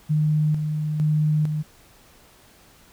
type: tone with tremolo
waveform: sine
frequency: 152.7 Hz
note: D#3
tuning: 32 cents flat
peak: -17 dBFS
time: 0.09-1.63 s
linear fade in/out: 20 ms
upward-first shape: square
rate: 1.1 Hz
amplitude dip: 45%
effects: pink hiss -53 dBFS RMS until 2.92 s